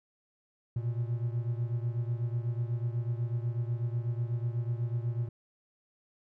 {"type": "beating tone pair", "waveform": "triangle", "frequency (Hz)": [116.54, 124.64], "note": ["A#2", "B2"], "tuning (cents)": [0, 16], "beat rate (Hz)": 8.1, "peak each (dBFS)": [-29, -33], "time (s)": [0.76, 5.29], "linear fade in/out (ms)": 5, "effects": []}